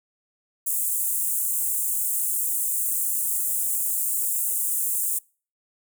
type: high-pass noise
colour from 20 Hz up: pink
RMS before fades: -25 dBFS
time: 0.66-5.19 s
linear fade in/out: 10 ms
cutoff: 7800 Hz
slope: 48 dB/octave
effects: noise-tail reverb RT60 0.4 s tail -26 dB re dry